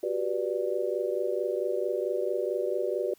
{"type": "chord", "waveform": "sine", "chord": "G major seventh", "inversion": "third", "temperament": "just", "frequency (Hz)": [367.5, 392, 490, 588], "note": ["F#4", "G4", "B4", "D5"], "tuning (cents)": [-12, 0, -14, 2], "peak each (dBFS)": -32, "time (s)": [0.03, 3.14], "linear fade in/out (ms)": 5, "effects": ["white hiss -62 dBFS RMS until 3.18 s"]}